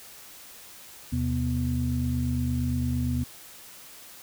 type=tone cluster; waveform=sine; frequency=78.7 / 127.4 / 245.4 Hz; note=D#2 / C3 / B3; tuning=+20 / -46 / -11 cents; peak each=-28 dBFS; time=1.12-3.24 s; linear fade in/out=10 ms; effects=tanh soft clip ceiling -15 dBFS + white hiss -47 dBFS RMS until 4.22 s